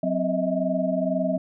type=tone cluster; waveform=sine; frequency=185 / 259.8 / 625 / 647 Hz; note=F#3 / C4 / D#5 / E5; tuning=0 / -12 / +8 / -32 cents; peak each=-27 dBFS; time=0.03-1.38 s; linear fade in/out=5 ms; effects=none